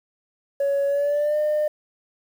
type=tone with pitch glide; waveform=sine; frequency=560 to 603.7 Hz; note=C#5 to D5; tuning=+18 to +48 cents; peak=-17 dBFS; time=0.6-1.68 s; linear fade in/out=5 ms; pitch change=+130 cents; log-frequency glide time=0.87-1.38 s; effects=tanh soft clip ceiling -17 dBFS + 8-bit